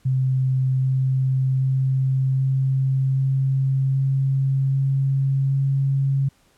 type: tone with pitch steps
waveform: sine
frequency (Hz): 130.81 / 131.64 / 132.48 / 133.33 / 134.18 / 135.03 / 135.89 / 136.76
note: C3 / C3 / C3 / C3 / C3 / C#3 / C#3 / C#3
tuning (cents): 0 / +11 / +22 / +33 / +44 / -45 / -34 / -23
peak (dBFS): -17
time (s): 0.05-6.29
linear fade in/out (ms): 10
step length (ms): 780
effects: pink hiss -60 dBFS RMS until 6.57 s + low-pass 12000 Hz 12 dB/octave